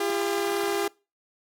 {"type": "tone pair together", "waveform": "sawtooth", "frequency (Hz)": [342.3, 402.6], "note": ["F4", "G4"], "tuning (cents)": [-35, 46], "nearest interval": "minor third", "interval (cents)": 281, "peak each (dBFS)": [-26, -22], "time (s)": [0, 0.88], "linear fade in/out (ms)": 5, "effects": ["noise-tail reverb RT60 0.3 s tail -24 dB re dry", "AAC 64 kbps"]}